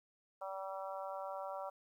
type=harmonic tone; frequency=192.5 Hz; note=G3; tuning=31 cents flat; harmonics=3 / 4 / 5 / 6 / 7; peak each=-44 / -46 / -48 / -50 / -51 dBFS; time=0.41-1.7 s; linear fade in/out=10 ms; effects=12-bit